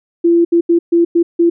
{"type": "tone bursts at uneven times", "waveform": "sine", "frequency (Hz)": 340, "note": "F4", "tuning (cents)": -46, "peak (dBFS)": -7, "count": 6, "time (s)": [[0.24, 0.45], [0.52, 0.61], [0.69, 0.79], [0.92, 1.05], [1.15, 1.23], [1.39, 1.5]], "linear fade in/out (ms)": 10, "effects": []}